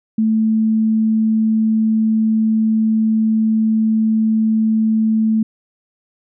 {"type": "tone", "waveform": "sine", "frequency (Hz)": 220, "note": "A3", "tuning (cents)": 0, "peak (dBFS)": -12, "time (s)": [0.18, 5.43], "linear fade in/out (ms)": 5, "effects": []}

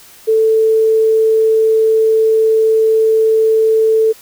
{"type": "tone", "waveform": "sine", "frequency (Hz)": 442, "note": "A4", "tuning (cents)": 8, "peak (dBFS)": -8, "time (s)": [0.27, 4.13], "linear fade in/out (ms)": 20, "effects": ["white hiss -41 dBFS RMS until 4.21 s"]}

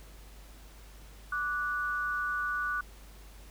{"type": "tone pair together", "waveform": "sine", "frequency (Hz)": [1169, 1472.8], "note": ["D6", "F#6"], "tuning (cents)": [-8, -8], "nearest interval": "major third", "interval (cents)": 400, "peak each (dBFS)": [-34, -31], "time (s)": [1.32, 2.81], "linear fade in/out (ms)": 5, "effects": ["added 50 Hz sine -49 dBFS peak until 3.5 s", "pink hiss -56 dBFS RMS until 3.5 s"]}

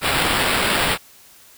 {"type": "noise with sample-and-hold", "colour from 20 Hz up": "violet", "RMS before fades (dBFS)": -19, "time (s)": [0.01, 0.98], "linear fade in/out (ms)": 50, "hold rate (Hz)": 6300, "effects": ["white hiss -48 dBFS RMS until 1.57 s"]}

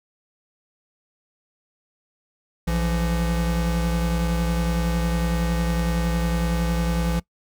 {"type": "tone pair together", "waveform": "square", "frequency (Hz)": [60, 169.12], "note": ["B1", "E3"], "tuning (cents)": [-49, 45], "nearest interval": "octave + tritone", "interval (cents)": 1794, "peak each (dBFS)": -24, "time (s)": [2.67, 7.2], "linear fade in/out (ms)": 10, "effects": ["noise-tail reverb RT60 0.1 s tail -22 dB re dry"]}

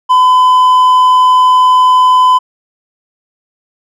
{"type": "tone with hard clipping", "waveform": "sine", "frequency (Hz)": 1011, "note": "B5", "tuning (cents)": 40, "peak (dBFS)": -5, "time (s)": [0.09, 2.39], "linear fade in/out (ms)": 20, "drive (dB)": 3, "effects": []}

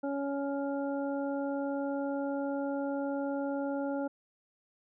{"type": "harmonic tone", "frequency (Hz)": 279.5, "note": "C#4", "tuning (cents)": 14, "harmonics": [1, 2, 3, 5], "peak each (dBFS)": [-33, -35, -41, -46], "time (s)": [0.03, 4.08], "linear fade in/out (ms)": 10, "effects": []}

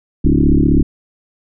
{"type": "tone with frequency modulation", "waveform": "sine", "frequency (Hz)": 162, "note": "E3", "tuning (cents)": -30, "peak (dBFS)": -8, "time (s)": [0.24, 0.83], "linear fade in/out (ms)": 10, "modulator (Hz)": 35.6, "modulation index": 4.8, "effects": []}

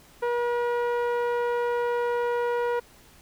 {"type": "tone with low-pass filter", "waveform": "sawtooth", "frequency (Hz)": 479.9, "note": "B4", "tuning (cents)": -50, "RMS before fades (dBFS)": -26, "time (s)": [0.22, 2.8], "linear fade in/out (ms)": 10, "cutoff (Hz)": 1400, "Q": 0.85, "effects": ["pink hiss -54 dBFS RMS until 3.21 s"]}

